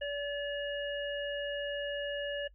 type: harmonic tone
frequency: 574 Hz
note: D5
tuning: 40 cents flat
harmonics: 1 / 3 / 5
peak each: -35 / -39 / -41 dBFS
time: 0.01-2.48 s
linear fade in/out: 10 ms
effects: noise-tail reverb RT60 0.1 s tail -22 dB re dry + added 49 Hz sine -56 dBFS peak until 2.54 s